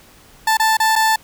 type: tone with dropouts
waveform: 30% pulse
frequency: 882 Hz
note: A5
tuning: 4 cents sharp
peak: -10 dBFS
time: 0.47-1.16 s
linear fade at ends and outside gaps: 5 ms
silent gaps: 0.571-0.597 / 0.77-0.8 / 0.956-0.96 s
effects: pink hiss -47 dBFS RMS until 1.23 s